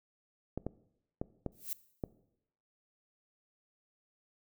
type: clicks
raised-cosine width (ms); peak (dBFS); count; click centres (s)
2; -22; 5; 0.576 / 0.666 / 1.215 / 1.463 / 2.038
type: noise with exponential growth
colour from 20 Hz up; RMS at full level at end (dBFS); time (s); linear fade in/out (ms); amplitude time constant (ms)
violet; -34; 1.52-1.73; 1; 44
effects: noise-tail reverb RT60 0.8 s tail -19 dB re dry